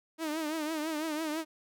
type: tone with vibrato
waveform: sawtooth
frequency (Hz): 311.7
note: D#4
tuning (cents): +3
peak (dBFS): -28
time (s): 0.18-1.45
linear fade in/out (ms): 50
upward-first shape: triangle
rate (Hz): 6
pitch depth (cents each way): 100
effects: none